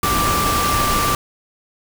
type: tone in noise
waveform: sine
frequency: 1174.7 Hz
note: D6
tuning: in tune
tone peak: -18 dBFS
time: 0.03-1.15 s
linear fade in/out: 2 ms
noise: pink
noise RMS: -20 dBFS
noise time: 0.03-1.15 s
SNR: -1 dB
effects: none